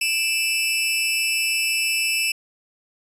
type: tone with amplitude modulation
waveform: sawtooth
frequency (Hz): 2637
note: E7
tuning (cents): 0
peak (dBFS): -13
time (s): 0.01-2.32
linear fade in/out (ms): 5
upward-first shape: sine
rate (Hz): 274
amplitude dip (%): 75
effects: resampled to 32000 Hz